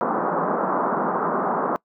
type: band-pass noise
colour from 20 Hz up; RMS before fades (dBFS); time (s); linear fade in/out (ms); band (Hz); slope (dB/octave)
white; -23; 0.01-1.76; 0; 170 to 1300; 48
effects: noise-tail reverb RT60 0.1 s tail -23 dB re dry